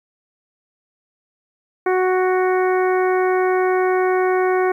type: harmonic tone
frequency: 370 Hz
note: F#4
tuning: in tune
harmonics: 1 / 2 / 3 / 4 / 5 / 6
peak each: -16 / -22 / -26 / -28 / -30 / -32 dBFS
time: 1.86-4.72 s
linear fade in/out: 5 ms
effects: 9-bit